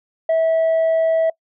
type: tone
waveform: sine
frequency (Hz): 650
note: E5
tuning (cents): -24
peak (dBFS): -11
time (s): 0.29-1.3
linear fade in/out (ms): 5
effects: noise-tail reverb RT60 0.1 s tail -24 dB re dry + tanh soft clip ceiling -13 dBFS